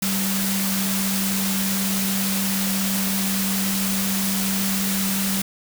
sine tone in noise, 194 Hz, G3, 18 cents flat, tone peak -23 dBFS, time 0.02-5.42 s, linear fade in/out 5 ms, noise white, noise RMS -25 dBFS, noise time 0.02-5.42 s, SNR -1 dB, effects none

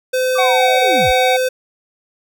square tone, 512 Hz, C5, 38 cents flat, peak -15 dBFS, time 0.13-1.49 s, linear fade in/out 10 ms
sine linear sweep, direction down, 1201 to 30.39 Hz, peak -21 dBFS, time 0.35-1.12 s, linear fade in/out 10 ms
harmonic tone, 751 Hz, F#5, 26 cents sharp, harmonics 1 / 3 / 5, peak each -15 / -20 / -22 dBFS, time 0.38-1.37 s, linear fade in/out 10 ms
effects none

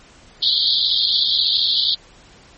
white band-pass noise, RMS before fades -18 dBFS, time 0.42-1.95 s, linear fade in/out 10 ms, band 3300 to 4600 Hz, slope 96 dB/octave, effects pink hiss -47 dBFS RMS until 2.57 s + MP3 32 kbps

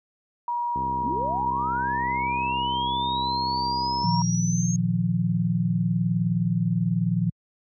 sine tone, 956 Hz, A#5, 43 cents sharp, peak -24 dBFS, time 0.48-4.22 s, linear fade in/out 2 ms
click train, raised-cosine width 3 ms, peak -22 dBFS, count 216, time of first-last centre 0.76-4.032 s, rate 65.7 Hz
sine linear sweep, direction up, 185.3 to 6540 Hz, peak -30 dBFS, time 1.03-4.76 s, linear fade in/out 2 ms
sine chord, Bb suspended fourth, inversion none, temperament equal with one note detuned, 116.54 / 155.56 / 175.32 Hz, Bb2 / Eb3 / F3, 0 / 0 / +7 cents, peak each -26 / -27 / -23 dBFS, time 4.04-7.3 s, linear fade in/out 5 ms
effects high-pass 60 Hz 12 dB/octave

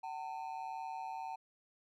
triangle ring-modulated tone, 830.6 Hz, G#5, in tune, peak -35 dBFS, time 0.03-1.36 s, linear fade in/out 10 ms, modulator 70.7 Hz, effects none

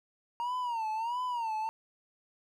triangle tone with vibrato, 933 Hz, A#5, 1 cent sharp, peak -29 dBFS, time 0.4-1.69 s, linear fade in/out 0 ms, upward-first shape sine, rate 1.5 Hz, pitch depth 130 cents each way, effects none

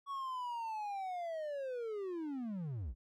triangle linear sweep, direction down, 1126 to 46.5 Hz, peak -36 dBFS, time 0.06-2.95 s, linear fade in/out 50 ms, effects none

